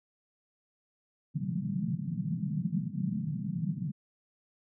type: band-pass noise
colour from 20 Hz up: pink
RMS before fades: -33 dBFS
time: 1.34-3.92 s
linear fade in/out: 20 ms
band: 140 to 200 Hz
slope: 48 dB/octave
effects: none